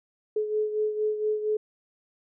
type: beating tone pair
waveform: sine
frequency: 426.4 / 430.7 Hz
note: G#4 / A4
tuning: +46 / -37 cents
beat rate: 4.3 Hz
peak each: -25 / -32 dBFS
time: 0.36-1.57 s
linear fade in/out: 5 ms
effects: none